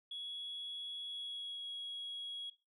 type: tone with pitch glide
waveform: sine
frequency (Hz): 3355 to 3320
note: G#7 to G#7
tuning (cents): +17 to -1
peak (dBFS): -40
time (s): 0.11-2.5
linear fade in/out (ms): 5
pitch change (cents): -18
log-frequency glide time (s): 1.06-1.66
effects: noise-tail reverb RT60 0.3 s tail -17 dB re dry + tanh soft clip ceiling -38 dBFS